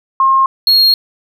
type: tone pair in turn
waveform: sine / triangle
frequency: 1069 / 4276 Hz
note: C6 / C8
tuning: +37 / +37 cents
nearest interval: 2 octaves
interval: 2400 cents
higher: second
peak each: -7 / -5 dBFS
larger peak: second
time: 0.2-0.46 / 0.67-0.94 s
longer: second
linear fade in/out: 2 ms
effects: none